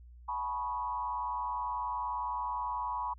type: tone with frequency modulation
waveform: sine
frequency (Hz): 979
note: B5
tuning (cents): -15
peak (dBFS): -32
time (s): 0.28-3.14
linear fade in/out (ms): 10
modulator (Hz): 119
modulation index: 0.99
effects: added 60 Hz sine -50 dBFS peak until 3.18 s